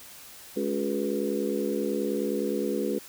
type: harmonic tone with a mistuned harmonic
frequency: 69.9 Hz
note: C#2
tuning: 15 cents sharp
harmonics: 3 / 4 / 5 / 6 / 7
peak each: -32 / -32 / -32 / -32 / -32 dBFS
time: 0.56-2.99 s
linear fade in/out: 10 ms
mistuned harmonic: 5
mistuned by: +53 cents
effects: white hiss -47 dBFS RMS until 3.08 s